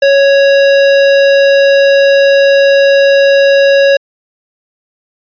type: tone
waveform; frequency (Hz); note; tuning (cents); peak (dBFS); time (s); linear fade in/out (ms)
square; 554.4; C#5; 0; -5; 0.02-3.97; 5
effects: resampled to 11025 Hz